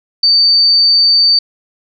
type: tone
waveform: sine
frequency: 4588 Hz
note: D8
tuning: 41 cents flat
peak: -6 dBFS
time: 0.23-1.39 s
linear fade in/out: 5 ms
effects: none